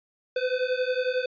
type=beating tone pair; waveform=square; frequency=501 / 512 Hz; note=B4 / C5; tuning=+25 / -38 cents; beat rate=11 Hz; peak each=-28 dBFS; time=0.36-1.26 s; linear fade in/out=5 ms; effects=resampled to 11025 Hz